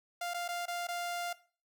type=tone with dropouts; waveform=sawtooth; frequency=698.5 Hz; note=F5; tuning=in tune; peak=-31 dBFS; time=0.21-1.33 s; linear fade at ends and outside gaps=5 ms; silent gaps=0.337-0.343 / 0.48-0.487 / 0.657-0.68 / 0.871-0.885 s; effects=noise-tail reverb RT60 0.4 s tail -18 dB re dry